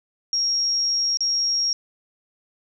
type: tone with dropouts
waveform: sine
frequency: 5588 Hz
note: F8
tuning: in tune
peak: -19 dBFS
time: 0.33-1.73 s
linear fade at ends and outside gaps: 1 ms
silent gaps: 1.172-1.206 s
effects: none